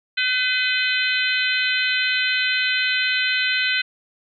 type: harmonic tone with a mistuned harmonic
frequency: 506 Hz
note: B4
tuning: 42 cents sharp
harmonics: 3 / 4 / 5 / 6 / 7 / 8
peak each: -23 / -26 / -24 / -26 / -31 / -27 dBFS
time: 0.17-3.82 s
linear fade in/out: 10 ms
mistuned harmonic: 6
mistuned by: +22 cents
effects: none